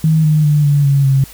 sine tone with pitch steps, 158.1 / 153.24 / 148.54 / 143.98 / 139.56 / 135.27 Hz, D#3 / D#3 / D3 / D3 / C#3 / C#3, +28 / -26 / +20 / -34 / +12 / -42 cents, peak -8 dBFS, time 0.04-1.24 s, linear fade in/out 2 ms, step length 200 ms, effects added 50 Hz sine -41 dBFS peak until 1.33 s + white hiss -38 dBFS RMS until 1.33 s

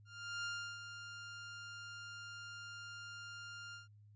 sawtooth tone with ADSR envelope, 1401 Hz, F6, 5 cents sharp, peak -35 dBFS, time 0.05-3.88 s, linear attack 390 ms, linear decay 340 ms, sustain -9 dB, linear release 140 ms, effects added 104 Hz sine -59 dBFS peak until 4.15 s + resampled to 16000 Hz

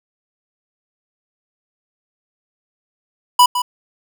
square tone with echo, 986 Hz, B5, 3 cents flat, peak -7 dBFS, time 3.39-3.46 s, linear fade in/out 5 ms, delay 160 ms, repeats 1, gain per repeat -10 dB, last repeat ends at 3.62 s, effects none

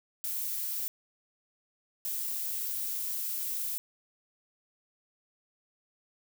violet noise bursts at uneven times, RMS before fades -34 dBFS, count 2, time 0.24-0.88 / 2.05-3.78 s, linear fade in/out 0 ms, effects none

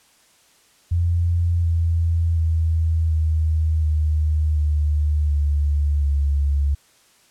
sine tone with pitch steps, 85.7 / 83.4 / 81.17 / 79 / 76.88 / 74.82 / 72.82 / 70.87 Hz, F2 / E2 / E2 / D#2 / D#2 / D2 / D2 / C#2, -32 / +21 / -26 / +27 / -20 / +33 / -14 / +39 cents, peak -16 dBFS, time 0.91-6.75 s, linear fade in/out 10 ms, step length 730 ms, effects white hiss -56 dBFS RMS until 7.3 s + low-pass 10000 Hz 12 dB/octave

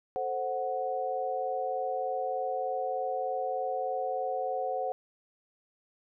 sine chord, F# diminished, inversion first, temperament equal, 440 / 523.3 / 740 Hz, A4 / C5 / F#5, 0 / 0 / 0 cents, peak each -38 / -33 / -32 dBFS, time 0.16-4.92 s, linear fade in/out 0 ms, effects none

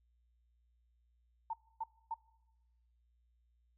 sine tone bursts, 901 Hz, A5, 41 cents sharp, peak -35 dBFS, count 3, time 1.5-2.142 s, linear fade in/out 5 ms, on 34 ms, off 270 ms, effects noise-tail reverb RT60 1.0 s tail -22 dB re dry + added 59 Hz sine -70 dBFS peak until 3.77 s

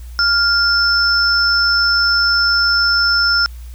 sine tone pair together, 1402 / 5293 Hz, F6 / E8, +6 / +6 cents, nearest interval octave + major seventh, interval 2300 cents, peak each -14 dBFS, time 0.19-3.46 s, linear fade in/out 0 ms, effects added 60 Hz sine -29 dBFS peak until 3.74 s + white hiss -48 dBFS RMS until 3.74 s

